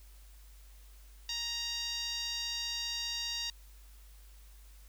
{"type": "tone with band-pass filter", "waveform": "10% pulse", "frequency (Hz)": 935, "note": "A#5", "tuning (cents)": 5, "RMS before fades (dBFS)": -37, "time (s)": [1.29, 3.5], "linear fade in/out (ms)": 2, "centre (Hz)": 4600, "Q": 1.6, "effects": ["added 50 Hz sine -52 dBFS peak until 4.88 s", "white hiss -63 dBFS RMS until 4.88 s"]}